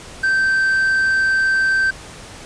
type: tone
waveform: triangle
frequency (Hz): 1557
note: G6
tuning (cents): -12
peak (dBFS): -12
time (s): 0.23-1.91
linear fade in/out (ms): 10
effects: pink hiss -37 dBFS RMS until 2.45 s + resampled to 22050 Hz